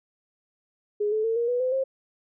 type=tone with pitch steps; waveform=sine; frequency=416 / 433.4 / 451.6 / 470.5 / 490.2 / 510.7 / 532.1 Hz; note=G#4 / A4 / A4 / A#4 / B4 / C5 / C5; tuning=+3 / -26 / +45 / +16 / -13 / -42 / +29 cents; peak=-22 dBFS; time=1-1.84 s; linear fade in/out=10 ms; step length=120 ms; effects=none